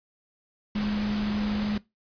sine tone in noise, 209 Hz, G#3, 11 cents sharp, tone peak -25 dBFS, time 0.75-1.78 s, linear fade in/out 5 ms, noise pink, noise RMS -35 dBFS, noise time 0.75-1.78 s, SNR +7 dB, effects noise-tail reverb RT60 0.2 s tail -20 dB re dry + resampled to 11025 Hz

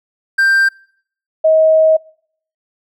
triangle / sine tone pair in turn, 1575 / 634.1 Hz, G6 / D#5, +8 / +33 cents, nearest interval octave + major third, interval 1575 cents, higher first, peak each -7 / -7 dBFS, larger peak neither, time 0.38-0.69 / 1.44-1.97 s, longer second, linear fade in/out 10 ms, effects noise-tail reverb RT60 0.6 s tail -25 dB re dry

